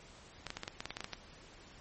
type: clicks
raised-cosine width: 0.2 ms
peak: -21 dBFS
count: 12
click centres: 0.467 / 0.504 / 0.57 / 0.634 / 0.679 / 0.805 / 0.856 / 0.906 / 0.969 / 1.006 / 1.044 / 1.133 s
effects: pink hiss -56 dBFS RMS until 1.8 s + MP3 32 kbps